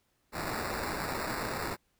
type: noise with sample-and-hold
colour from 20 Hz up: white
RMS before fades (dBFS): -35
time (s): 0.32-1.77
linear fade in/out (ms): 50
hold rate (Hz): 3150
effects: pink hiss -74 dBFS RMS until 1.99 s